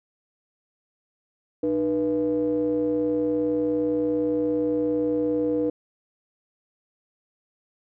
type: ring-modulated tone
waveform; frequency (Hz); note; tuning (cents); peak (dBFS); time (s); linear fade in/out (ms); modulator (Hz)
triangle; 91.3; F#2; -23; -16; 1.63-5.7; 5; 395
effects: none